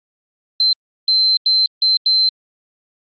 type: tone bursts at uneven times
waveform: sine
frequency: 4100 Hz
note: C8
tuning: 36 cents flat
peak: -11 dBFS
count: 5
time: 0.6-0.73 / 1.08-1.37 / 1.46-1.66 / 1.82-1.97 / 2.06-2.29 s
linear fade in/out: 2 ms
effects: Opus 32 kbps